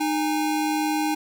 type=tone pair together; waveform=square; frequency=306.8 / 819.1 Hz; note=D#4 / G#5; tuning=-24 / -24 cents; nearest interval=octave + perfect fourth; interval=1700 cents; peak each=-24 / -27 dBFS; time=0-1.15 s; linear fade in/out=10 ms; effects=none